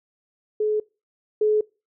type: tone pair in turn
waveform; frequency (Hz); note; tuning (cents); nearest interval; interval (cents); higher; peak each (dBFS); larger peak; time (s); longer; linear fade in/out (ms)
sine; 426.3 / 426.3; G#4 / G#4; +45 / +45; unison; 0; neither; -19 / -16; second; 0.6-0.8 / 1.41-1.61; neither; 5
effects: noise-tail reverb RT60 0.3 s tail -24 dB re dry